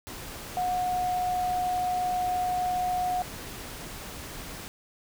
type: tone in noise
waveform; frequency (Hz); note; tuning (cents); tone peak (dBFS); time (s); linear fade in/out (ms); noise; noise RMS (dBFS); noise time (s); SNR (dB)
sine; 727; F#5; -31; -25; 0.57-3.22; 0; pink; -40; 0.07-4.68; +12
effects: none